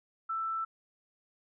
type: tone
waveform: sine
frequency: 1327 Hz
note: E6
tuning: 11 cents sharp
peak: -31 dBFS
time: 0.29-0.65 s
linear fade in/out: 10 ms
effects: none